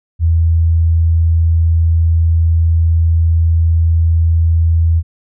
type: tone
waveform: sine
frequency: 82.41 Hz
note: E2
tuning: in tune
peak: -8 dBFS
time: 0.19-5.03 s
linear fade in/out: 50 ms
effects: none